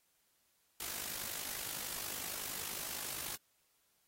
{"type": "noise with amplitude modulation", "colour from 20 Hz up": "white", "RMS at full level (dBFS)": -39, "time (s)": [0.8, 3.36], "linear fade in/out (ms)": 2, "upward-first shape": "sine", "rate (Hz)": 50.8, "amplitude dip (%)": 65, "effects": ["white hiss -75 dBFS RMS until 4.07 s", "AAC 48 kbps"]}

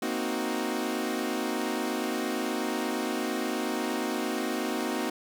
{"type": "chord", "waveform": "sawtooth", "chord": "C half-diminished seventh", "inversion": "third", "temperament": "equal", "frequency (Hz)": [233.1, 261.6, 311.1, 370], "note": ["Bb3", "C4", "Eb4", "Gb4"], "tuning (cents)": [0, 0, 0, 0], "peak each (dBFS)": [-30, -30, -30, -30], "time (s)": [0.02, 5.1], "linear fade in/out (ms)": 5, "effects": []}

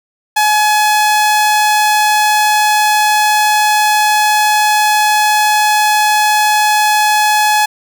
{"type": "tone", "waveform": "sawtooth", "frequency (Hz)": 847, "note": "G#5", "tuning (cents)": 34, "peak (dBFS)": -5, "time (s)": [0.36, 7.66], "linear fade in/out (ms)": 10, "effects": []}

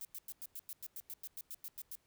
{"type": "noise bursts", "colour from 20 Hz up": "violet", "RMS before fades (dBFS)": -45, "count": 15, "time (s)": [0.01, 1.953], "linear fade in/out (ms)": 0, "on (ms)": 39, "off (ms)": 97, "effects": ["pink hiss -75 dBFS RMS until 2.06 s"]}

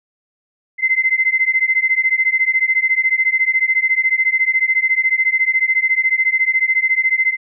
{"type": "beating tone pair", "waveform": "sine", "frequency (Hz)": [2060, 2074], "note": ["C7", "C7"], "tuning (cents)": [-28, -16], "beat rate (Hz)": 14, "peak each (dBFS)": -16, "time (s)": [0.78, 7.37], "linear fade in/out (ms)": 50, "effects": []}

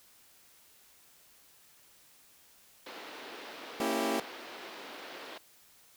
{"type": "band-pass noise", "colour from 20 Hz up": "pink", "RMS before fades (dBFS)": -46, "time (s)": [2.86, 5.38], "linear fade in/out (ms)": 5, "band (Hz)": [300, 4500], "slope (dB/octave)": 24}
{"type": "chord", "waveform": "20% pulse", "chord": "A# diminished seventh", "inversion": "none", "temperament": "equal with one note detuned", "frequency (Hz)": [230.1, 277.2, 329.6, 392], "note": ["A#3", "C#4", "E4", "G4"], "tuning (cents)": [-22, 0, 0, 0], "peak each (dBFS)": -30, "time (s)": [3.8, 4.2], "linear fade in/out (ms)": 2}
{"effects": ["white hiss -61 dBFS RMS until 5.96 s"]}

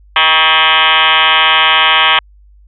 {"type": "tone with frequency modulation", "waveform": "sine", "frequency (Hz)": 2086, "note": "C7", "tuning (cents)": -6, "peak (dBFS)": -6, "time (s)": [0.16, 2.19], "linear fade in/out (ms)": 2, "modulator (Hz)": 162, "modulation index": 7.6, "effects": ["added 50 Hz sine -40 dBFS peak until 2.67 s"]}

